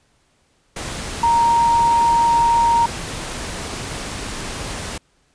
sine tone in noise, 932.3 Hz, A#5, in tune, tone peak -12 dBFS, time 1.23-2.86 s, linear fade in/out 5 ms, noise pink, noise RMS -28 dBFS, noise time 0.76-4.98 s, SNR +13 dB, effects pink hiss -61 dBFS RMS until 5.34 s + resampled to 22050 Hz

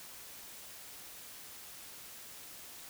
silence, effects white hiss -50 dBFS RMS until 2.89 s

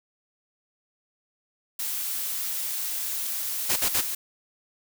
blue noise, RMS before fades -30 dBFS, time 1.79-4.15 s, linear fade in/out 5 ms
white noise bursts, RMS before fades -24 dBFS, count 3, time 3.69-4.013 s, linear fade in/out 10 ms, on 73 ms, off 52 ms
effects none

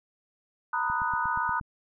sine chord, B major seventh, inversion third, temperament equal with one note detuned, 921.1 / 987.8 / 1244.5 / 1480 Hz, A#5 / B5 / D#6 / F#6, -21 / 0 / 0 / 0 cents, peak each -31 dBFS, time 0.73-1.6 s, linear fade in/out 5 ms
click train, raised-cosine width 5 ms, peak -30 dBFS, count 7, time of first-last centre 0.9-1.612 s, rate 8.43 Hz
effects none

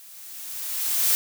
blue noise with level ramp, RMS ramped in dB -47 to -19 dBFS, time 0-1.15 s, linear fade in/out 0 ms, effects none

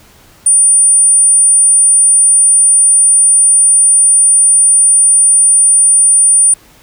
sine tone, 9340 Hz, D9, 11 cents flat, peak -4 dBFS, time 0.46-6.54 s, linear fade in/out 5 ms, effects pink hiss -43 dBFS RMS until 6.82 s

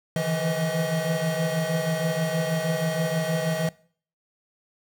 square tone cluster, 144.1 / 161 / 167.3 / 505 / 634 Hz, D3 / E3 / E3 / B4 / D#5, -33 / -41 / +26 / +39 / +32 cents, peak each -37 / -30 / -29 / -38 / -29 dBFS, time 0.16-3.69 s, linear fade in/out 2 ms, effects noise-tail reverb RT60 0.5 s tail -22 dB re dry

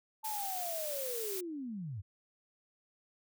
sine linear sweep, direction down, 888 to 86.8 Hz, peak -38 dBFS, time 0.23-2.02 s, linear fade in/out 20 ms
blue noise, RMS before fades -40 dBFS, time 0.24-1.41 s, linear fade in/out 10 ms
effects none

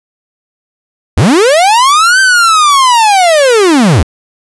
45% pulse linear two-way sweep, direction up then down, 60.8 to 1568 to 60.8 Hz, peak -4 dBFS, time 1.17-4.03 s, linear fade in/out 5 ms, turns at 2.2 s, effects resampled to 24000 Hz

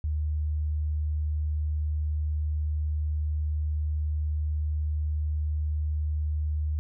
sine tone, 75.9 Hz, D#2, 42 cents flat, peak -25 dBFS, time 0.04-6.79 s, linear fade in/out 0 ms, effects none

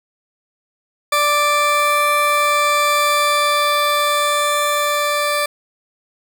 20% pulse tone pair together, 587.4 / 1174.7 Hz, D5 / D6, 0 / 0 cents, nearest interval octave, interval 1200 cents, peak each -13 dBFS, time 1.12-5.46 s, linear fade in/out 5 ms, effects none

